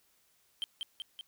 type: tone with echo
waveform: triangle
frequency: 3132 Hz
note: G7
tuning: 2 cents flat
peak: -30 dBFS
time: 0.62-0.64 s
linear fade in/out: 0 ms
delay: 190 ms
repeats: 3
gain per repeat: -3 dB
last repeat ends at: 1.21 s
effects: white hiss -70 dBFS RMS until 1.27 s